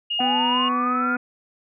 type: tone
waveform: sine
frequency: 2848 Hz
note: F7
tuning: 33 cents sharp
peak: -22 dBFS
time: 0.1-0.69 s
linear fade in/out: 10 ms
type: linear sweep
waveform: sine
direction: up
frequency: 738 to 1433 Hz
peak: -21 dBFS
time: 0.19-1.16 s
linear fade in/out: 5 ms
type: harmonic tone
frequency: 248.8 Hz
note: B3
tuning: 13 cents sharp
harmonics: 1 / 2 / 3 / 4 / 5 / 6 / 7 / 8 / 9 / 10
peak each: -25 / -34 / -35 / -40 / -37 / -40 / -41 / -45 / -45 / -42 dBFS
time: 0.2-1.17 s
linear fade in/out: 5 ms
effects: none